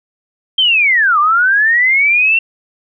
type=linear two-way sweep; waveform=sine; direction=down then up; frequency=3195 to 1157 to 2727 Hz; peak=-8 dBFS; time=0.58-2.39 s; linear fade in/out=5 ms; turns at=1.19 s; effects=none